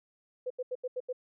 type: tone bursts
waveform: sine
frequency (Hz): 504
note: B4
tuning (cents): +35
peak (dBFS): -31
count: 6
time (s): 0.46-1.129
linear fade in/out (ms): 10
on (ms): 44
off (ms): 81
effects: none